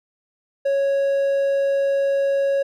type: tone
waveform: triangle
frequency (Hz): 553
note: C#5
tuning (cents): -4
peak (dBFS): -15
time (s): 0.65-2.63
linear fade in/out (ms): 10
effects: none